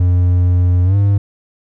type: tone with pitch glide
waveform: triangle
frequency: 89.3 to 100.24 Hz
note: F2 to G2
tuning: +39 to +39 cents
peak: -7 dBFS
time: 0-1.18 s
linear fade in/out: 5 ms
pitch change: +200 cents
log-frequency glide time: 0.84-0.96 s
effects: none